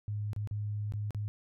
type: tone with dropouts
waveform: sine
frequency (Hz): 104.4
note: G#2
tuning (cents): +10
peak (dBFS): -32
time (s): 0.08-1.28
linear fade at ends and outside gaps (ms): 0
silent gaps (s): 0.332-0.363 / 0.474-0.511 / 0.922-0.937 / 1.107-1.147
effects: none